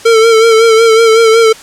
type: tone with vibrato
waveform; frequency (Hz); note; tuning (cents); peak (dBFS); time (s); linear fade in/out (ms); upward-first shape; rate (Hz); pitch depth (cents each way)
square; 450.7; A4; +42; -4; 0.05-1.53; 10; sine; 5.4; 44
effects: white hiss -32 dBFS RMS until 1.62 s + low-pass 8000 Hz 12 dB/octave